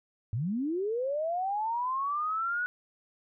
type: linear sweep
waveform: sine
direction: up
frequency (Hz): 98 to 1480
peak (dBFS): -28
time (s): 0.33-2.66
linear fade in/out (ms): 0
effects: none